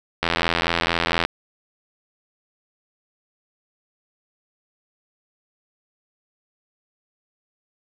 click train, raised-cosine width 0.3 ms, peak -3 dBFS, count 87, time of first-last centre 0.23-1.25 s, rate 84.3 Hz, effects none

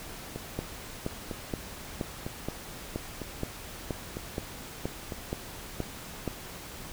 two click trains, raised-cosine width 2 ms, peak -17 / -21 dBFS, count 13 / 6, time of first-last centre 0.59-6.277 / 0.36-5.122 s, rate 2.11 / 1.05 Hz, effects pink hiss -43 dBFS RMS until 6.92 s

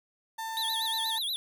35% pulse tone, 894 Hz, A5, 27 cents sharp, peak -32 dBFS, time 0.38-1.19 s, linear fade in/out 10 ms
square tone with vibrato, 3638 Hz, A#7, 43 cents flat, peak -30 dBFS, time 0.57-1.36 s, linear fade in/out 0 ms, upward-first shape sine, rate 8.4 Hz, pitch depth 180 cents each way
effects none

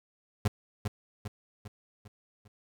35% pulse tone with echo, 103.83 Hz, G#2, in tune, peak -21 dBFS, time 0.45-0.48 s, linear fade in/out 5 ms, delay 400 ms, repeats 5, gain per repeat -6 dB, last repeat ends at 2.48 s, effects none

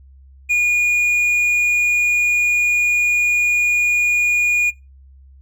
triangle tone, 2440 Hz, D#7, 34 cents flat, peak -11 dBFS, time 0.49-4.71 s, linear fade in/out 20 ms, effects noise-tail reverb RT60 0.2 s tail -18 dB re dry + added 67 Hz sine -42 dBFS peak until 5.41 s

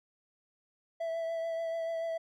triangle tone with vibrato, 660 Hz, E5, 2 cents sharp, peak -30 dBFS, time 1-2.18 s, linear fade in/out 10 ms, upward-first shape triangle, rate 6.9 Hz, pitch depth 21 cents each way, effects none

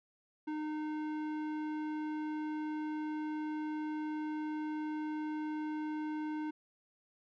square tone with low-pass filter, 306.2 Hz, D#4, 28 cents flat, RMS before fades -38 dBFS, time 0.47-6.51 s, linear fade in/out 10 ms, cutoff 1700 Hz, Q 0.68, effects none

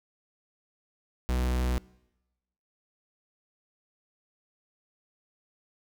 45% pulse tone, 62.3 Hz, B1, 16 cents sharp, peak -25 dBFS, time 1.29-1.78 s, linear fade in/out 0 ms, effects noise-tail reverb RT60 1.0 s tail -24 dB re dry

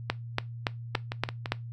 two click trains, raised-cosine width 0.3 ms, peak -9 / -16 dBFS, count 6 / 4, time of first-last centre 0.1-1.52 / 0.95-1.458 s, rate 3.52 / 5.9 Hz, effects noise-tail reverb RT60 0.2 s tail -20 dB re dry + added 117 Hz sine -37 dBFS peak until 1.72 s

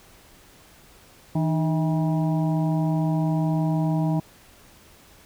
harmonic tone with a mistuned harmonic, 160.5 Hz, E3, 46 cents flat, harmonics 1 / 2 / 4 / 5 / 6, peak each -21 / -27 / -33 / -35 / -37 dBFS, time 1.35-4.2 s, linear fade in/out 5 ms, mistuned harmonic 2, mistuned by -78 cents, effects pink hiss -52 dBFS RMS until 5.25 s

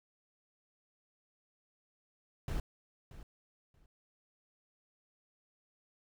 brown noise with echo, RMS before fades -35 dBFS, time 2.48-2.6 s, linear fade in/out 2 ms, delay 630 ms, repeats 2, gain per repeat -15 dB, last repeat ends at 3.86 s, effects none

